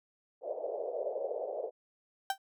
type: band-pass noise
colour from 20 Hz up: pink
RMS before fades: -37 dBFS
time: 0.41-1.71 s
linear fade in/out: 50 ms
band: 470 to 630 Hz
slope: 48 dB/octave
type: tone with exponential decay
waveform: 35% pulse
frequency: 779 Hz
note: G5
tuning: 11 cents flat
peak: -24 dBFS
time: 2.3-2.38 s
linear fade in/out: 2 ms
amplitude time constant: 16 ms
effects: none